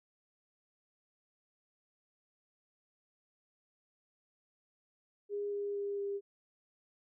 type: tone with pitch steps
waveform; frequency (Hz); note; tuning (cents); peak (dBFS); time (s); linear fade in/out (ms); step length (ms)
sine; 408.5 / 405.9 / 403.3 / 400.8; G#4 / G#4 / G4 / G4; -29 / -40 / +49 / +38; -34; 5.29-6.21; 50; 230
effects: none